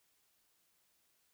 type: silence
effects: white hiss -75 dBFS RMS until 1.33 s